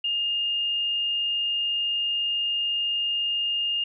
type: tone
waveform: sine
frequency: 2827 Hz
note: F7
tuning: 20 cents sharp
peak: -23 dBFS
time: 0.04-3.84 s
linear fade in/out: 5 ms
effects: none